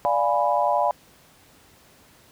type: chord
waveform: sine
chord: D diminished seventh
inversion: none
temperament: equal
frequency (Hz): 587.3 / 698.5 / 830.6 / 987.8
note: D5 / F5 / Ab5 / Cb6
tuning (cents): 0 / 0 / 0 / 0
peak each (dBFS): -24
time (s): 0.05-0.91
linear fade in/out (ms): 0
effects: pink hiss -54 dBFS RMS until 2.31 s + high-pass 60 Hz 12 dB/octave

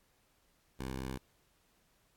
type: tone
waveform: 10% pulse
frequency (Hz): 65.41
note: C2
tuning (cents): 0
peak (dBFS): -30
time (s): 0.79-1.18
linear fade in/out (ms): 10
effects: pink hiss -72 dBFS RMS until 2.16 s + AAC 64 kbps

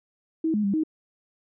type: tone with pitch steps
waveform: sine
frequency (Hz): 321.3 / 210.4 / 199 / 313.9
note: E4 / G#3 / G3 / D#4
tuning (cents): -44 / +23 / +26 / +15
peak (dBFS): -21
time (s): 0.44-0.836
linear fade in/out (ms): 5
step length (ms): 99
effects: none

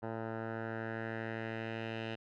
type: tone with low-pass filter sweep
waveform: 10% pulse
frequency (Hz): 112.6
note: A2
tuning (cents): +40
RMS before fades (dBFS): -40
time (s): 0.02-2.16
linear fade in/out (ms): 20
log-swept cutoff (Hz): 1100 to 2900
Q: 2.5
effects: none

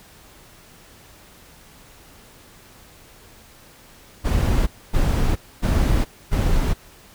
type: noise bursts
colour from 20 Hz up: brown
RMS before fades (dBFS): -18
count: 4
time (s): 4.24-6.74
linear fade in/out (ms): 20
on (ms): 430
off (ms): 260
effects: pink hiss -48 dBFS RMS until 7.14 s

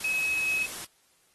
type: tone in noise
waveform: sine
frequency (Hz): 2559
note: D#7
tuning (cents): +48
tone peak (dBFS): -25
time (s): 0.04-0.66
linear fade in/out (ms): 5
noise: white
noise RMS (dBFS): -38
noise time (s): 0-0.85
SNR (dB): +10
effects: white hiss -65 dBFS RMS until 1.34 s + AAC 32 kbps

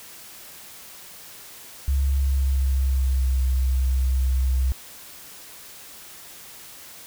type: tone with pitch glide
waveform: sine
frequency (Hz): 68.4 to 64.75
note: C#2 to C2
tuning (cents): -23 to -17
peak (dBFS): -18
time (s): 1.88-4.72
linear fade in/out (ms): 0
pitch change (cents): -94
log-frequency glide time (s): 2.07-3.38
effects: white hiss -43 dBFS RMS until 7.06 s

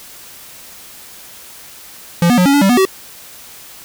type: tone with pitch steps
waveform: square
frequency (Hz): 171.7 / 243.4 / 180.6 / 278.9 / 286.4 / 194.6 / 244.9 / 381.4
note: F3 / B3 / F#3 / C#4 / D4 / G3 / B3 / G4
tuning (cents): -29 / -25 / -42 / +11 / -43 / -12 / -14 / -47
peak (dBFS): -9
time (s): 2.22-2.852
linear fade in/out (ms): 2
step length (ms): 79
effects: white hiss -37 dBFS RMS until 3.84 s

